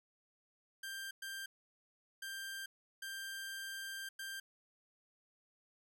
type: tone bursts at uneven times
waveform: sawtooth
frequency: 1582 Hz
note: G6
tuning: 15 cents sharp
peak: -39 dBFS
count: 5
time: 0.83-1.11 / 1.22-1.46 / 2.22-2.66 / 3.02-4.09 / 4.19-4.4 s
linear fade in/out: 5 ms
effects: none